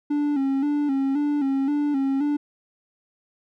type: tone with vibrato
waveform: triangle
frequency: 281.7 Hz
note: C#4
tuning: 28 cents sharp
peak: -18 dBFS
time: 0.1-2.37 s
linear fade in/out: 10 ms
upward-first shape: square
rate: 1.9 Hz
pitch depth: 66 cents each way
effects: none